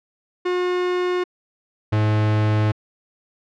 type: tone pair in turn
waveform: 45% pulse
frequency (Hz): 360 / 107.03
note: F#4 / A2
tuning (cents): -47 / -47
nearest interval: octave + major sixth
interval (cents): 2100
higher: first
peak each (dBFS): -19 / -16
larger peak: second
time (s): 0.45-1.24 / 1.92-2.72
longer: second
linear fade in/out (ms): 10
effects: low-pass 3000 Hz 12 dB/octave